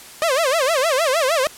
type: tone with vibrato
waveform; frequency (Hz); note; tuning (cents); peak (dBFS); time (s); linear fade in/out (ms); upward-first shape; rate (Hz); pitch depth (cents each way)
sawtooth; 587.3; D5; 0; -12; 0.22-1.47; 0; sine; 6.5; 250
effects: white hiss -40 dBFS RMS until 1.57 s + low-pass 12000 Hz 12 dB/octave